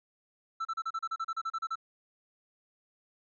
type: tone bursts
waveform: triangle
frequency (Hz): 1328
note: E6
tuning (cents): +12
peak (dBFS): -29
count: 14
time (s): 0.6-1.756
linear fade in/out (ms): 10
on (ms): 51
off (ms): 34
effects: resampled to 16000 Hz